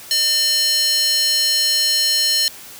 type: tone with high-pass filter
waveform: square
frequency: 600 Hz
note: D5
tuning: 37 cents sharp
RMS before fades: -17 dBFS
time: 0.11-2.48 s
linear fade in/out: 0 ms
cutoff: 4000 Hz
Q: 2.5
effects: white hiss -38 dBFS RMS until 2.79 s